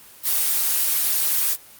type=noise; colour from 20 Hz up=blue; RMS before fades=-20 dBFS; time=0.23-1.57 s; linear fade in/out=50 ms; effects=white hiss -46 dBFS RMS until 1.79 s + Opus 24 kbps